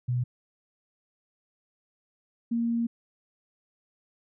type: tone pair in turn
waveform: sine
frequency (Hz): 123.47 / 233.1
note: B2 / A#3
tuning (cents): 0 / 0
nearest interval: major seventh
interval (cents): 1100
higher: second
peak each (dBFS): -24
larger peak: neither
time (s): 0.08-0.24 / 2.51-2.87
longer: second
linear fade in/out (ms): 10
effects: none